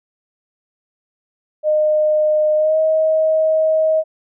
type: tone with pitch glide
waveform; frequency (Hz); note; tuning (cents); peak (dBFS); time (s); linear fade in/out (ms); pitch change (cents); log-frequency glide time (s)
sine; 612 to 631.8; D#5 to D#5; -29 to +26; -12; 1.63-4.04; 50; +55; 2.56-2.78
effects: none